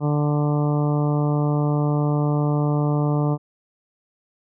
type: harmonic tone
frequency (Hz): 147.6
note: D3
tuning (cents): +9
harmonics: 1 / 2 / 3 / 4 / 5 / 6 / 7 / 8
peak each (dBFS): -19 / -25 / -29 / -31 / -33 / -35 / -36 / -37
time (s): 0-3.38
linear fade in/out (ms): 50
effects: none